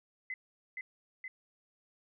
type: tone with echo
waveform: sine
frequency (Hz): 2038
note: C7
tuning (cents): -46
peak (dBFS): -36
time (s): 0.3-0.34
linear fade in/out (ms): 2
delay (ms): 470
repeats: 2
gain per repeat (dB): -2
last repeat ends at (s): 1.28
effects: none